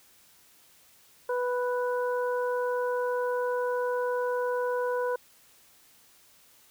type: harmonic tone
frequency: 493.9 Hz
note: B4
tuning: in tune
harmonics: 1 / 2 / 3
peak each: -27 / -33 / -37 dBFS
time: 1.29-5.16 s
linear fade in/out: 5 ms
effects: white hiss -59 dBFS RMS until 6.7 s